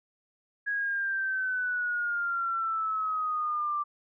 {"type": "exponential sweep", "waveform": "sine", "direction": "down", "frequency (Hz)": [1661.2, 1174.7], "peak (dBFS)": -27, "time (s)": [0.66, 3.84], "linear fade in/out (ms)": 20, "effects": []}